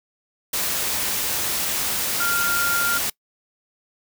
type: tone in noise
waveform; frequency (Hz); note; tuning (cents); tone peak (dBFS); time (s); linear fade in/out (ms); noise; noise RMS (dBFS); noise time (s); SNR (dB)
sine; 1396.9; F6; 0; -21; 2.2-2.98; 5; white; -24; 0.53-3.1; 0
effects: noise-tail reverb RT60 0.1 s tail -23 dB re dry